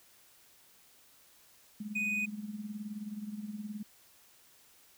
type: tone with tremolo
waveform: sine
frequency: 210 Hz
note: G#3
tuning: 19 cents sharp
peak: -35 dBFS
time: 1.8-3.83 s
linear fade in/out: 5 ms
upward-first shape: sine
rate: 19 Hz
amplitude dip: 70%
type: tone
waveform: triangle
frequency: 2489 Hz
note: D#7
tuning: in tune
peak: -29 dBFS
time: 1.95-2.26 s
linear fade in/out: 10 ms
effects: white hiss -62 dBFS RMS until 4.97 s